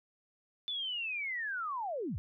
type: linear sweep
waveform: sine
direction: down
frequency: 3520 to 56.3 Hz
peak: -34 dBFS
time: 0.68-2.18 s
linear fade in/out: 0 ms
effects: none

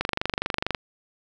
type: click train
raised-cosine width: 0.3 ms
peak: -8 dBFS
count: 19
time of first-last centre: 0.01-0.748 s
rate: 24.4 Hz
effects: none

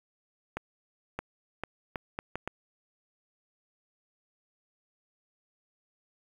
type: accelerating click train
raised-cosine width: 0.5 ms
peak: -18 dBFS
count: 7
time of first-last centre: 0.57-2.476 s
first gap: 620 ms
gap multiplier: 0.72
effects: 8-bit

